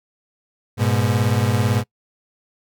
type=beating tone pair; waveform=35% pulse; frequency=103.3 / 121.3 Hz; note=G#2 / B2; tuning=-9 / -31 cents; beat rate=18 Hz; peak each=-17 / -18 dBFS; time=0.77-1.84 s; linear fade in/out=50 ms; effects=noise-tail reverb RT60 0.1 s tail -24 dB re dry

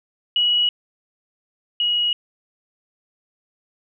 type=tone pair in turn; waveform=sine; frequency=2919 / 2902 Hz; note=F#7 / F#7; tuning=-24 / -34 cents; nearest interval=unison; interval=10 cents; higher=first; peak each=-15 / -17 dBFS; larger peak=first; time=0.36-0.69 / 1.8-2.13 s; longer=neither; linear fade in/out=2 ms; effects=none

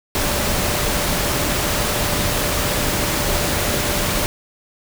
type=tone in noise; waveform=sine; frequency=587.3 Hz; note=D5; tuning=in tune; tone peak=-30 dBFS; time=0.15-4.26 s; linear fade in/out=0 ms; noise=pink; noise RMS=-20 dBFS; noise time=0.15-4.26 s; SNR=-13 dB; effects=none

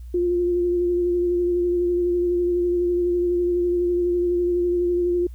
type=tone with vibrato; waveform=sine; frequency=351.6 Hz; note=F4; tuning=12 cents sharp; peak=-18 dBFS; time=0.14-5.27 s; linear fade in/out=5 ms; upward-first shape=sine; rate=12 Hz; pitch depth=20 cents each way; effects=added 60 Hz sine -34 dBFS peak until 5.34 s + white hiss -63 dBFS RMS until 5.34 s

